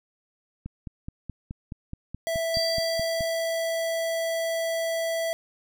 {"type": "click train", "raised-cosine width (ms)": 5, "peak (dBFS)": -22, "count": 13, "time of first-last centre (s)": [0.66, 3.208], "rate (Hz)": 4.71}
{"type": "tone", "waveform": "square", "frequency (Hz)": 659.3, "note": "E5", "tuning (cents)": 0, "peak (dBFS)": -26, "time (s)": [2.27, 5.33], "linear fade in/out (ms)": 0}
{"type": "tone with exponential decay", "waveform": "sine", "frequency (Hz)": 4671, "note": "D8", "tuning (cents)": -10, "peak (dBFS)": -24, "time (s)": [2.54, 4.48], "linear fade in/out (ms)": 2, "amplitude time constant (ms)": 420}
{"effects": []}